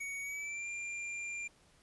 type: tone with pitch glide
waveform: square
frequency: 2239 to 2386 Hz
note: C#7 to D7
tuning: +17 to +27 cents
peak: -39 dBFS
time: 0-1.48 s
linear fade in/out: 10 ms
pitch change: +110 cents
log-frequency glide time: 0.22-0.67 s
effects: pink hiss -66 dBFS RMS until 1.82 s + resampled to 24000 Hz